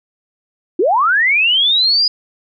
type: linear sweep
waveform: sine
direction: up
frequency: 309.8 to 4978 Hz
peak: -10 dBFS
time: 0.79-2.08 s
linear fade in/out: 5 ms
effects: none